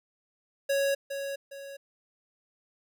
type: tone with echo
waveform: square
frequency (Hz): 554.4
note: C#5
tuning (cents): 0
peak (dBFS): -25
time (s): 0.69-0.95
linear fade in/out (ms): 10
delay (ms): 410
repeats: 2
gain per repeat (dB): -8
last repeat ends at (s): 1.77
effects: none